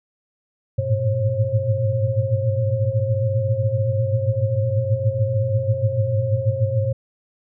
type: tone cluster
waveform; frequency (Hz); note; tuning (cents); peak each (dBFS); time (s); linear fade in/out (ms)
sine; 100.5 / 106.8 / 113.3 / 121 / 537; G2 / G#2 / A#2 / B2 / C5; +44 / +49 / -49 / -35 / +45; -24; 0.78-6.93; 10
effects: none